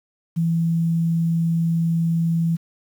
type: tone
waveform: sine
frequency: 166.1 Hz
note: E3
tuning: 13 cents sharp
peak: -17 dBFS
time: 0.36-2.57 s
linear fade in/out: 20 ms
effects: 8-bit